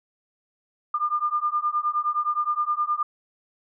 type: beating tone pair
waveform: sine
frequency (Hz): 1200 / 1209.6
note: D6 / D#6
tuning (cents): +37 / -49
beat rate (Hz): 9.6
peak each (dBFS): -25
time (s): 0.94-3.03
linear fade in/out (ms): 5
effects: none